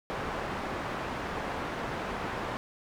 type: low-pass noise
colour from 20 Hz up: white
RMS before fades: -35 dBFS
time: 0.1-2.57 s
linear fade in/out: 0 ms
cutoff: 1200 Hz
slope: 12 dB/octave
effects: none